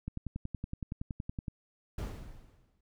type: click train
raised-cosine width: 5 ms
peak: -24 dBFS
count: 16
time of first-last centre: 0.08-1.482 s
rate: 10.7 Hz
type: noise with exponential decay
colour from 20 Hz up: brown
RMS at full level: -34 dBFS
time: 1.98-2.81 s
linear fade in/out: 5 ms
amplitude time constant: 180 ms
effects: none